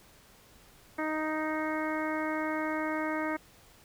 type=harmonic tone; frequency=311.1 Hz; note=D#4; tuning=in tune; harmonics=1 / 2 / 3 / 4 / 5 / 6 / 7; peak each=-33 / -36 / -38 / -39 / -40 / -41 / -41 dBFS; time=0.98-3.37 s; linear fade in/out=10 ms; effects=pink hiss -58 dBFS RMS until 3.84 s